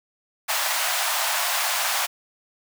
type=high-pass noise; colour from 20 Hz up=pink; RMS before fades=-24 dBFS; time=0.48-2.07 s; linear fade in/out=20 ms; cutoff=660 Hz; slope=48 dB/octave; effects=none